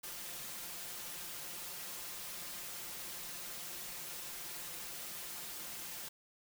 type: noise with comb filter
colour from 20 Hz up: white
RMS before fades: -45 dBFS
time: 0.03-6.09 s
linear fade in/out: 10 ms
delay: 5.7 ms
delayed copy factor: +0.6
effects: none